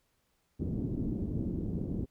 white low-pass noise, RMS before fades -34 dBFS, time 0.59-2.06 s, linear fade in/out 20 ms, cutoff 300 Hz, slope 24 dB/octave, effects pink hiss -75 dBFS RMS until 2.1 s

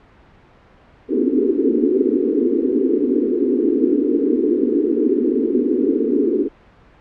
pink band-pass noise, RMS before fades -17 dBFS, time 1.08-6.49 s, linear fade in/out 50 ms, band 240 to 450 Hz, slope 96 dB/octave, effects pink hiss -49 dBFS RMS until 7 s + low-pass 2000 Hz 12 dB/octave

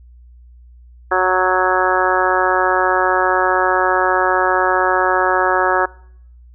harmonic tone, 184.8 Hz, F#3, 2 cents flat, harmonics 2 / 3 / 4 / 5 / 6 / 7 / 8 / 9, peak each -20 / -21 / -20 / -21 / -22 / -20 / -25 / -20 dBFS, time 1.11-5.86 s, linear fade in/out 10 ms, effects noise-tail reverb RT60 0.7 s tail -23 dB re dry + added 60 Hz sine -40 dBFS peak until 6.54 s

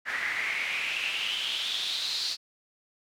pink noise with band-pass filter sweep, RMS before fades -31 dBFS, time 0.05-2.37 s, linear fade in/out 50 ms, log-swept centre 1800 to 4500 Hz, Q 5.7, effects none

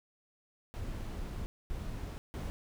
brown noise bursts at uneven times, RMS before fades -39 dBFS, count 3, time 0.74-1.46 / 1.7-2.18 / 2.34-2.5 s, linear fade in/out 0 ms, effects none

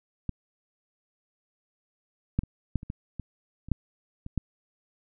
clicks, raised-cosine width 5 ms, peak -17 / -11 / -25 / -13 / -28 / -21 / -22 / -30 / -11 / -25 / -14 dBFS, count 11, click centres 0.293 / 2.39 / 2.435 / 2.757 / 2.831 / 2.901 / 3.197 / 3.686 / 3.717 / 4.264 / 4.377 s, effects none

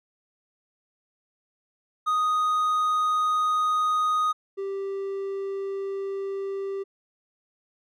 triangle tone pair in turn, 1244.5 / 392 Hz, D#6 / G4, 0 / 0 cents, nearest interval octave + minor sixth, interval 2000 cents, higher first, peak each -19 / -26 dBFS, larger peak first, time 2.06-4.33 / 4.57-6.84 s, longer neither, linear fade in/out 20 ms, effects none

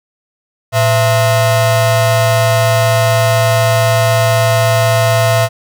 40% pulse ring-modulated tone, 390.5 Hz, G4, 7 cents flat, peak -5 dBFS, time 0.72-5.49 s, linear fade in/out 50 ms, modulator 276 Hz, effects none

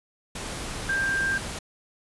sine tone in noise, 1586 Hz, G6, 20 cents sharp, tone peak -23 dBFS, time 0.89-1.38 s, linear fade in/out 5 ms, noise pink, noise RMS -34 dBFS, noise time 0.35-1.59 s, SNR +8 dB, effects resampled to 24000 Hz

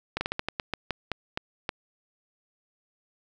slowing click train, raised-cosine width 0.3 ms, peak -12 dBFS, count 12, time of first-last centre 0.17-1.692 s, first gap 40 ms, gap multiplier 1.23, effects none

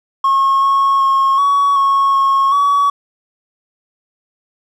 triangle tone with pitch steps, 1086 / 1095 / 1084 / 1125 / 1099 / 1091 / 1133 Hz, C#6 / C#6 / C#6 / C#6 / C#6 / C#6 / C#6, -36 / -22 / -39 / +25 / -15 / -28 / +37 cents, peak -7 dBFS, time 0.24-2.9 s, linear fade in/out 5 ms, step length 380 ms, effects tanh soft clip ceiling -5 dBFS

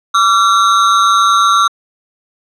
square ring-modulated tone, 1259 Hz, D#6, 20 cents sharp, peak -5 dBFS, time 0.14-1.68 s, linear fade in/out 10 ms, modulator 104 Hz, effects low-pass 6000 Hz 12 dB/octave

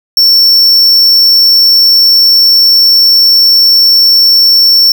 square tone, 5430 Hz, F8, 50 cents flat, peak -3 dBFS, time 0.17-4.92 s, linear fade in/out 2 ms, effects none

